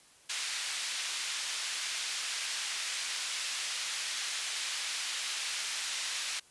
pink band-pass noise, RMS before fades -36 dBFS, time 0.29-6.4 s, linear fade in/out 10 ms, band 2300 to 8000 Hz, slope 12 dB/octave, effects white hiss -60 dBFS RMS until 6.5 s + resampled to 24000 Hz

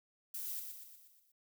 violet noise with echo, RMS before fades -42 dBFS, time 0.34-0.6 s, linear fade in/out 5 ms, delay 120 ms, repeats 6, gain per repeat -5 dB, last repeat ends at 1.32 s, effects none

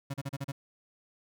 35% pulse tone bursts, 138 Hz, C#3, 7 cents flat, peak -31 dBFS, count 6, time 0.1-0.52 s, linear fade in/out 10 ms, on 40 ms, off 36 ms, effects none

